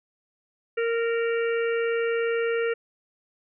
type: harmonic tone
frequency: 462.8 Hz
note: A#4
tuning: 13 cents flat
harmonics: 1 / 3 / 4 / 5 / 6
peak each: -23 / -33 / -35 / -37 / -39 dBFS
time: 0.77-2.74 s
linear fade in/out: 10 ms
effects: none